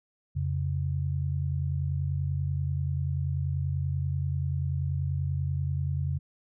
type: tone pair together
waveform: sine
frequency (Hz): 87.31 / 137.64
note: F2 / C#3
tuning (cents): 0 / -12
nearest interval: minor sixth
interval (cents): 788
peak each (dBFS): -29 / -29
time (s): 0.35-6.19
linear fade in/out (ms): 20
effects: none